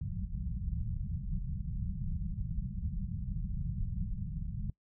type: low-pass noise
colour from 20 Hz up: pink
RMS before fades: -36 dBFS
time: 0.01-4.7 s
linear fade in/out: 2 ms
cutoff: 200 Hz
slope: 96 dB/octave
effects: noise-tail reverb RT60 0.1 s tail -23 dB re dry